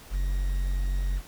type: tone with quantisation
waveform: triangle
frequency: 45.97 Hz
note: F#1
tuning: 10 cents flat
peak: -22 dBFS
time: 0.1-1.22 s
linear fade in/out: 50 ms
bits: 8
effects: pink hiss -49 dBFS RMS until 1.27 s